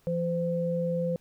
sine tone pair together, 170 / 513.6 Hz, F3 / C5, -46 / -32 cents, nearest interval octave + perfect fifth, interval 1914 cents, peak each -29 / -28 dBFS, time 0.07-1.16 s, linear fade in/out 0 ms, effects pink hiss -65 dBFS RMS until 1.2 s

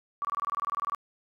sine tone bursts, 1149 Hz, D6, 38 cents flat, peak -27 dBFS, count 15, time 0.22-0.948 s, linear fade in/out 0 ms, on 28 ms, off 22 ms, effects none

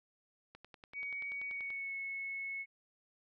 click train, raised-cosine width 0.3 ms, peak -36 dBFS, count 13, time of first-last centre 0.55-1.704 s, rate 10.4 Hz
sine tone with pitch glide, 2251 to 2195 Hz, C#7 to C#7, +26 to -18 cents, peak -38 dBFS, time 0.93-2.66 s, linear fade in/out 50 ms, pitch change -44 cents, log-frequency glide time 1.46-1.94 s
effects none

